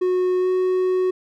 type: tone with pitch glide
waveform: triangle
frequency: 365.7 to 369.5 Hz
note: F#4 to F#4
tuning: -20 to -2 cents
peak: -15 dBFS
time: 0.01-1.11 s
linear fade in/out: 10 ms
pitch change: +18 cents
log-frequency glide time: 0.39-0.48 s
effects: none